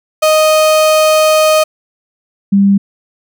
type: tone pair in turn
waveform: 35% pulse / sine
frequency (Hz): 622.3 / 198.4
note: D#5 / G3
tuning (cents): 0 / +21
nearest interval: octave + minor sixth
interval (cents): 1979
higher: first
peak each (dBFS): -5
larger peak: neither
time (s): 0.22-1.64 / 2.52-2.78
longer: first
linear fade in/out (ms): 10
effects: none